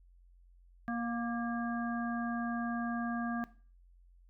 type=harmonic tone with a mistuned harmonic; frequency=235.7 Hz; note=A#3; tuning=19 cents sharp; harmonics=1 / 3 / 5 / 7; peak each=-34 / -41 / -43 / -42 dBFS; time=0.88-3.44 s; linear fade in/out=0 ms; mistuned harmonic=7; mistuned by=-25 cents; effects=noise-tail reverb RT60 0.4 s tail -17 dB re dry + added 44 Hz sine -58 dBFS peak until 4.29 s